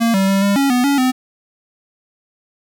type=tone with pitch steps; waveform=square; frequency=230.6 / 193.2 / 195.3 / 200 / 276.8 / 247.5 / 281.3 / 255.8 Hz; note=A#3 / G3 / G3 / G3 / C#4 / B3 / C#4 / C4; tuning=-19 / -25 / -6 / +35 / -2 / +4 / +26 / -39 cents; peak=-13 dBFS; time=0-1.12 s; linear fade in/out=20 ms; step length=140 ms; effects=none